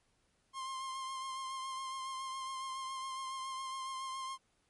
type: tone with vibrato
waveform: 45% pulse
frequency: 1058 Hz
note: C6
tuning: 19 cents sharp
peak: -39 dBFS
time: 0.53-4.38 s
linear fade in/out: 50 ms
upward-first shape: triangle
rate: 7.2 Hz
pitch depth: 28 cents each way
effects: pink hiss -75 dBFS RMS until 4.69 s + MP3 48 kbps